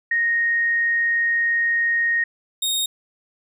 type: tone pair in turn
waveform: sine / sawtooth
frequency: 1863 / 3716 Hz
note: A#6 / A#7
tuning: -2 / -6 cents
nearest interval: octave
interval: 1196 cents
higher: second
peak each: -17 dBFS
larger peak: neither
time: 0.11-2.24 / 2.62-2.86 s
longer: first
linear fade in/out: 5 ms
effects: none